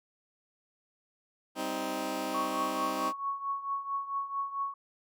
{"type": "chord", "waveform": "15% pulse", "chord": "C minor", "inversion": "second", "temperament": "just", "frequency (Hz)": [196.22, 261.6, 314], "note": ["G3", "C4", "Eb4"], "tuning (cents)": [2, 0, 16], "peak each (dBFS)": [-35, -30, -29], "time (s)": [1.55, 3.13], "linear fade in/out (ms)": 50}
{"type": "tone with tremolo", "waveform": "sine", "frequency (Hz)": 1108.7, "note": "C#6", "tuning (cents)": 0, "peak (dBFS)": -28, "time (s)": [2.34, 4.74], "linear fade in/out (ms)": 5, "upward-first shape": "triangle", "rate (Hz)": 4.5, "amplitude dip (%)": 80}
{"effects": []}